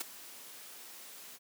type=noise with ADSR envelope; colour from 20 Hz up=white; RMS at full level=-34 dBFS; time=0-1.39 s; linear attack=8 ms; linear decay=16 ms; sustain=-16 dB; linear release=39 ms; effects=high-pass 200 Hz 12 dB/octave